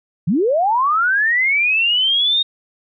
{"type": "linear sweep", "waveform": "sine", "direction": "up", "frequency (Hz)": [139.4, 3729], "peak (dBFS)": -13, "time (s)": [0.27, 2.43], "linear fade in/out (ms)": 10, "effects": []}